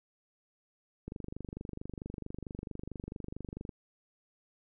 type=click train; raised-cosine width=3 ms; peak=-27 dBFS; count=65; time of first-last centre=1.08-3.692 s; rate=24.5 Hz; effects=none